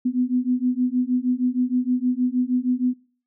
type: beating tone pair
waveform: sine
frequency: 247.1 / 253.5 Hz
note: B3 / B3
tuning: +1 / +45 cents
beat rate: 6.4 Hz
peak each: -22 / -22 dBFS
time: 0.05-2.94 s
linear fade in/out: 10 ms
effects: noise-tail reverb RT60 0.4 s tail -18 dB re dry